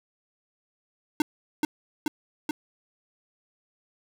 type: tone with echo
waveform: square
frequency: 302.7 Hz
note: D#4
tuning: 48 cents flat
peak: -20 dBFS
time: 1.2-1.22 s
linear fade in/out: 2 ms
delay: 430 ms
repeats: 3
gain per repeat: -2 dB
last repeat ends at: 2.51 s
effects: none